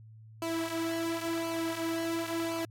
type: tone with flanger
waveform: sawtooth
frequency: 330.5 Hz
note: E4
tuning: 5 cents sharp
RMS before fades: -33 dBFS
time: 0.42-2.65 s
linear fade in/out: 2 ms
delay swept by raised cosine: 0.54 to 5.24 ms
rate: 0.94 Hz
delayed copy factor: -0.65
effects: added 110 Hz sine -49 dBFS peak until 2.7 s + AAC 64 kbps